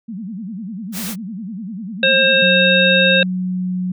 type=tone with vibrato; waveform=sine; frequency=203.7 Hz; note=G#3; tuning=33 cents flat; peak=-25 dBFS; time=0.08-2.42 s; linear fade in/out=10 ms; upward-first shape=sine; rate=10 Hz; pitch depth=240 cents each way
type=noise; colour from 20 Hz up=white; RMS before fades=-27 dBFS; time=0.92-1.16 s; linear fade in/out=50 ms
type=harmonic tone; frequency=533 Hz; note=C5; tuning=32 cents sharp; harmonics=1 / 3 / 5 / 7; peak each=-16 / -16 / -16 / -16 dBFS; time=2.03-3.23 s; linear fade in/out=2 ms
type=tone with pitch glide; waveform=sine; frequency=185 to 182.56 Hz; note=F#3 to F#3; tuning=0 to -23 cents; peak=-18 dBFS; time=2.42-3.92 s; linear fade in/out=5 ms; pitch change=-23 cents; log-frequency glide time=2.73-3.79 s
effects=none